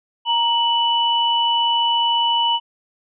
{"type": "tone pair together", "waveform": "sine", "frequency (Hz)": [934.5, 2967], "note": ["A#5", "F#7"], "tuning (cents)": [4, 4], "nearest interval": "octave + minor sixth", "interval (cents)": 2000, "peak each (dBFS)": -18, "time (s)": [0.25, 2.6], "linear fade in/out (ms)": 50, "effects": []}